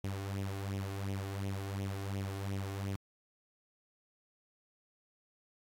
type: tone with flanger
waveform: sawtooth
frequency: 98 Hz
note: G2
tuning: in tune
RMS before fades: -38 dBFS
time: 0.04-2.96 s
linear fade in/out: 0 ms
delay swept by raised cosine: 0.32 to 2.82 ms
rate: 2.8 Hz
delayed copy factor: +0.65
effects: AAC 64 kbps